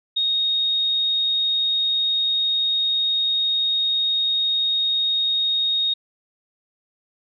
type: tone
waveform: sine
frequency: 3729 Hz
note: A#7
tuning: in tune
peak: -18 dBFS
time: 0.16-5.94 s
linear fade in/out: 10 ms
effects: none